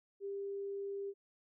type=tone; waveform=sine; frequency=397.7 Hz; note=G4; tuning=25 cents sharp; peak=-38 dBFS; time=0.2-1.14 s; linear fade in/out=50 ms; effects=none